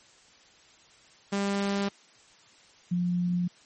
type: tone pair in turn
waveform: sawtooth / sine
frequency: 199.4 / 176.92 Hz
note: G3 / F3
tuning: +30 / +23 cents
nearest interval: major second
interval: 207 cents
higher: first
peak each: -22 / -24 dBFS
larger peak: first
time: 1.32-1.89 / 2.91-3.48 s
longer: neither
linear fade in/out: 10 ms
effects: white hiss -57 dBFS RMS until 3.65 s + MP3 32 kbps